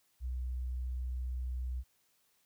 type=tone; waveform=sine; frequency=62.6 Hz; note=B1; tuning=24 cents sharp; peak=-34 dBFS; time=0.2-1.84 s; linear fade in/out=50 ms; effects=white hiss -73 dBFS RMS until 2.45 s